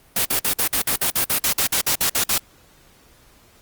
white noise bursts, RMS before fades -19 dBFS, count 16, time 0.16-2.381 s, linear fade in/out 5 ms, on 91 ms, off 51 ms, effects pink hiss -53 dBFS RMS until 3.61 s + Opus 32 kbps

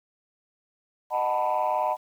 sine chord, B dominant seventh, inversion first, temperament just, 617.4 / 740.8 / 889 / 987.8 Hz, D#5 / F#5 / A5 / B5, -14 / +2 / +18 / 0 cents, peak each -27 dBFS, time 1.1-1.97 s, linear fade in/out 50 ms, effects tanh soft clip ceiling -17 dBFS + 9-bit

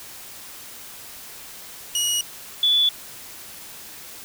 20% pulse / sine tone pair in turn, 2902 / 3451 Hz, F#7 / A7, -34 / -34 cents, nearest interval minor third, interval 300 cents, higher second, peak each -15 dBFS, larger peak neither, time 1.95-2.21 / 2.63-2.89 s, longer neither, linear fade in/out 2 ms, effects white hiss -40 dBFS RMS until 4.24 s

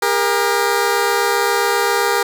15% pulse tone pair together, 403.6 / 471.1 Hz, G#4 / A#4, -49 / +18 cents, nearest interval minor third, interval 267 cents, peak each -11 dBFS, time 0.02-2.23 s, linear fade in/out 5 ms, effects none

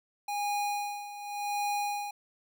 square tone with tremolo, 820 Hz, G#5, 22 cents flat, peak -29 dBFS, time 0.28-2.11 s, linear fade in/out 5 ms, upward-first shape sine, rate 0.88 Hz, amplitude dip 75%, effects none

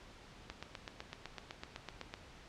click train, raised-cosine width 0.2 ms, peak -25 dBFS, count 14, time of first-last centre 0.5-2.139 s, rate 7.93 Hz, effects pink hiss -56 dBFS RMS until 2.48 s + low-pass 5000 Hz 12 dB/octave

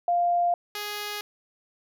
sine / 5% pulse tone pair in turn, 698.5 / 415.3 Hz, F5 / G#4, 0 / 0 cents, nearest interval major sixth, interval 900 cents, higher first, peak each -20 dBFS, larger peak neither, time 0.08-0.54 / 0.75-1.21 s, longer neither, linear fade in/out 2 ms, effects none

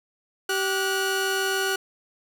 sawtooth tone pair together, 386.7 / 1460 Hz, G4 / F#6, -24 / -24 cents, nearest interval octave + major seventh, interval 2300 cents, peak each -22 dBFS, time 0.49-1.76 s, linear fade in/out 5 ms, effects none

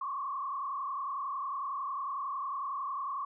sine tone with frequency modulation, 1105 Hz, C#6, 6 cents flat, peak -33 dBFS, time 0.01-3.25 s, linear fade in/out 5 ms, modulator 31 Hz, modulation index 1.9, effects none

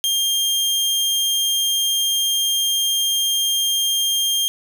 sawtooth tone, 3203 Hz, G7, 37 cents sharp, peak -14 dBFS, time 0.04-4.48 s, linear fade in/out 0 ms, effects none

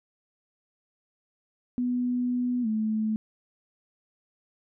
sine tone with pitch glide, 246.9 to 217.4 Hz, B3 to A3, 0 to -21 cents, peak -24 dBFS, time 1.78-3.16 s, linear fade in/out 0 ms, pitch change -221 cents, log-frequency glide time 2.62-2.67 s, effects none

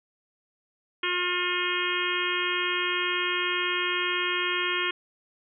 harmonic tone with a mistuned harmonic, 358 Hz, F4, 43 cents sharp, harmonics 1 / 3 / 4 / 5 / 6 / 7 / 8 / 9, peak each -33 / -33 / -33 / -33 / -33 / -33 / -33 / -33 dBFS, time 1.03-4.91 s, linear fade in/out 5 ms, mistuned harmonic 4, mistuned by -22 cents, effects none

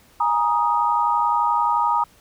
sine chord, Ab suspended second, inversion none, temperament equal with one note detuned, 830.6 / 942.1 / 1244.5 Hz, Ab5 / Bb5 / Eb6, 0 / +18 / 0 cents, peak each -24 / -19 / -22 dBFS, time 0.2-2.04 s, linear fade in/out 5 ms, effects pink hiss -54 dBFS RMS until 2.2 s

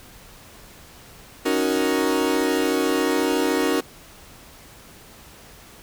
40% pulse chord, D# minor seventh, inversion third, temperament equal, 277.2 / 311.1 / 370 / 466.2 Hz, C#4 / D#4 / F#4 / A#4, 0 / 0 / 0 / 0 cents, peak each -24 dBFS, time 1.45-3.81 s, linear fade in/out 10 ms, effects pink hiss -46 dBFS RMS until 5.82 s

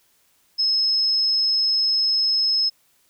sine tone, 5180 Hz, E8, 31 cents flat, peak -17 dBFS, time 0.58-2.7 s, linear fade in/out 20 ms, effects white hiss -62 dBFS RMS until 3.09 s

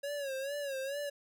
square tone with vibrato, 554.4 Hz, C#5, in tune, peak -36 dBFS, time 0.03-1.1 s, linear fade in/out 10 ms, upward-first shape sine, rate 2.3 Hz, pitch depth 86 cents each way, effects none

